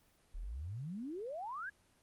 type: exponential sweep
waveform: sine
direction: up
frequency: 34.57 to 1701 Hz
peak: -40 dBFS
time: 0.34-1.7 s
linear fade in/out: 10 ms
effects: pink hiss -70 dBFS RMS until 2.02 s + Opus 24 kbps